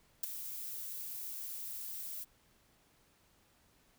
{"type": "noise with ADSR envelope", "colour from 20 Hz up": "violet", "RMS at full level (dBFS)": -32, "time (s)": [0.23, 2.25], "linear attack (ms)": 6, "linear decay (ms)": 14, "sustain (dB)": -11, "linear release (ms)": 25, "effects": ["pink hiss -69 dBFS RMS until 3.98 s"]}